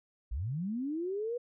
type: linear sweep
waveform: sine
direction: up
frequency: 47.51 to 493.9 Hz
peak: -32 dBFS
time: 0.31-1.38 s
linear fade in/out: 10 ms
effects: none